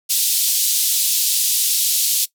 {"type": "band-pass noise", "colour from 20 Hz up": "white", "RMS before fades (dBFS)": -18, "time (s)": [0.09, 2.26], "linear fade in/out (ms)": 20, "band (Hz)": [3400, 15000], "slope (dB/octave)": 24, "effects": ["noise-tail reverb RT60 0.1 s tail -19 dB re dry"]}